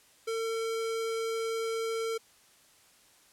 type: tone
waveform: square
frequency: 451.8 Hz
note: A4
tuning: 46 cents sharp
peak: -31 dBFS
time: 0.27-2.18 s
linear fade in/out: 10 ms
effects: white hiss -61 dBFS RMS until 3.32 s + low-pass 11000 Hz 12 dB/octave